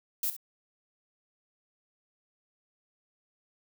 violet noise with echo, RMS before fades -30 dBFS, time 0.23-0.3 s, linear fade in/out 2 ms, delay 65 ms, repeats 1, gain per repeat -12 dB, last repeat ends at 0.365 s, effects none

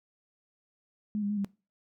sine tone with pitch steps, 210.4 / 202.7 / 208.3 / 198.9 Hz, G#3 / G#3 / G#3 / G3, +23 / -42 / +5 / +25 cents, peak -28 dBFS, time 1.15-1.446 s, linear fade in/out 0 ms, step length 74 ms, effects noise-tail reverb RT60 0.3 s tail -21 dB re dry

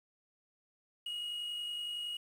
triangle tone with amplitude modulation, 2888 Hz, F#7, 43 cents flat, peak -34 dBFS, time 1.06-2.17 s, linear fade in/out 5 ms, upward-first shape sine, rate 50.8 Hz, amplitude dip 30%, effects 10-bit

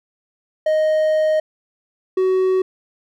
triangle tone pair in turn, 622.3 / 374.8 Hz, D#5 / F#4, 0 / +22 cents, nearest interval major sixth, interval 878 cents, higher first, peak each -12 dBFS, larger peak neither, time 0.66-1.4 / 2.17-2.62 s, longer first, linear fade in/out 5 ms, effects none

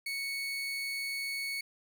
30% pulse tone, 2217 Hz, C#7, in tune, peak -31 dBFS, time 0.06-1.61 s, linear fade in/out 5 ms, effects none

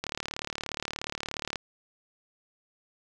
click train, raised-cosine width 0.2 ms, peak -15 dBFS, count 57, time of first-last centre 0.04-1.558 s, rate 36.9 Hz, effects none

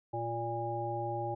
harmonic tone, 116.54 Hz, A#2, in tune, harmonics 1 / 3 / 5 / 7, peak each -39 / -39 / -40 / -36 dBFS, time 0.13-1.35 s, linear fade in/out 10 ms, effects none

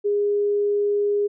sine tone, 410 Hz, G#4, 22 cents flat, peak -18 dBFS, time 0.04-1.28 s, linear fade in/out 20 ms, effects none

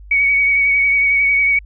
sine tone with vibrato, 2246 Hz, C#7, 22 cents sharp, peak -11 dBFS, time 0.11-1.59 s, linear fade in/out 5 ms, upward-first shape sine, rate 11 Hz, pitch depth 25 cents each way, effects added 50 Hz sine -35 dBFS peak until 1.65 s

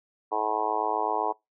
harmonic tone, 107.8 Hz, A2, 35 cents flat, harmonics 3 / 4 / 5 / 6 / 7 / 8 / 9 / 10, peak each -39 / -33 / -38 / -35 / -31 / -31 / -30 / -35 dBFS, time 0.31-1.33 s, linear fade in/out 20 ms, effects noise-tail reverb RT60 0.2 s tail -25 dB re dry

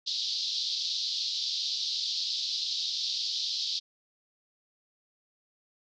pink band-pass noise, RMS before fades -32 dBFS, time 0.06-3.8 s, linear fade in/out 20 ms, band 3600 to 5100 Hz, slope 48 dB/octave, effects none

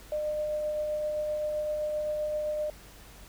sine tone with tremolo, 605 Hz, D#5, 49 cents flat, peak -27 dBFS, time 0.12-2.7 s, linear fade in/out 2 ms, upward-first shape triangle, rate 7.7 Hz, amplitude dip 25%, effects added 48 Hz sine -51 dBFS peak until 3.28 s + pink hiss -52 dBFS RMS until 3.28 s

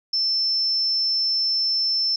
sine tone, 5320 Hz, E8, 15 cents sharp, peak -19 dBFS, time 0.13-2.16 s, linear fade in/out 5 ms, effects 10-bit

